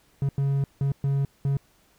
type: tone bursts at uneven times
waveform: triangle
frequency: 138.59 Hz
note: C#3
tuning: in tune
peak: -19 dBFS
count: 5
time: 0.22-0.29 / 0.38-0.64 / 0.81-0.92 / 1.04-1.25 / 1.45-1.57 s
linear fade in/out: 2 ms
effects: pink hiss -62 dBFS RMS until 1.98 s